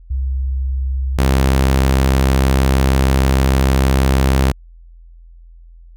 sine / sawtooth tone pair in turn, 65.7 / 66.43 Hz, C2 / C2, +8 / +27 cents, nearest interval unison, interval 19 cents, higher second, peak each -16 / -7 dBFS, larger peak second, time 0.1-1.18 / 1.18-4.52 s, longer second, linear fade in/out 10 ms, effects added 42 Hz sine -38 dBFS peak until 5.96 s

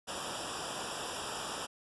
pink noise with comb filter, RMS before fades -39 dBFS, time 0.07-1.67 s, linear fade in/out 20 ms, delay 0.47 ms, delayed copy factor -1, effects resampled to 24000 Hz

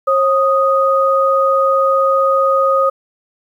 sine tone pair together, 540.1 / 1244.5 Hz, C#5 / D#6, -45 / 0 cents, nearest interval octave + major second, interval 1445 cents, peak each -13 dBFS, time 0.07-2.9 s, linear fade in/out 10 ms, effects 8-bit

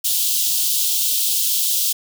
white high-pass noise, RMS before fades -19 dBFS, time 0.04-1.93 s, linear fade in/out 10 ms, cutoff 3000 Hz, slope 48 dB/octave, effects none

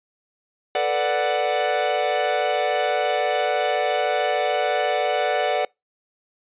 45% pulse chord, B minor seventh, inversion third, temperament equal, 440 / 493.9 / 587.3 / 740 Hz, A4 / B4 / D5 / F#5, 0 / 0 / 0 / 0 cents, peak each -28 / -27 / -24 / -23 dBFS, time 0.75-5.65 s, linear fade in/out 2 ms, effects noise-tail reverb RT60 0.2 s tail -26 dB re dry + resampled to 8000 Hz

